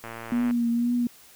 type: click train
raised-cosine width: 0.5 ms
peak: -22 dBFS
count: 55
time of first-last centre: 0.04-0.51 s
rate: 115 Hz
type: tone with vibrato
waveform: sine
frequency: 238.4 Hz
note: A#3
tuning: 39 cents sharp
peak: -21 dBFS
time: 0.32-1.07 s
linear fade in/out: 2 ms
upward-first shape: triangle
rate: 2 Hz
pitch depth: 41 cents each way
effects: white hiss -52 dBFS RMS until 1.35 s